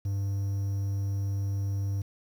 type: tone with quantisation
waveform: triangle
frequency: 99 Hz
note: G2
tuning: 18 cents sharp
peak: -25 dBFS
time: 0.05-2.02 s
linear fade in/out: 5 ms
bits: 9
effects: none